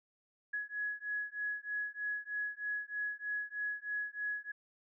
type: beating tone pair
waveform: sine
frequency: 1679 / 1682.2 Hz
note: G#6 / G#6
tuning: +18 / +22 cents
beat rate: 3.2 Hz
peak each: -39 / -39 dBFS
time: 0.53-4.52 s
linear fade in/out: 10 ms
effects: none